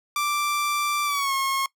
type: tone with pitch glide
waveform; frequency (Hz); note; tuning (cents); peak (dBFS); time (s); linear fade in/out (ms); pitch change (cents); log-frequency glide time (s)
sawtooth; 1174.7 to 1083.4; D6 to C#6; 0 to -40; -19; 0.16-1.66; 2; -140; 1.05-1.33
effects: noise-tail reverb RT60 0.1 s tail -21 dB re dry